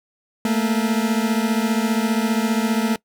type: beating tone pair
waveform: 40% pulse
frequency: 218.2 / 233.2 Hz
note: A3 / A#3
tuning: -14 / +1 cents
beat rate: 15 Hz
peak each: -19 / -21 dBFS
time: 0.45-2.96 s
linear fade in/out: 2 ms
effects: noise-tail reverb RT60 0.1 s tail -22 dB re dry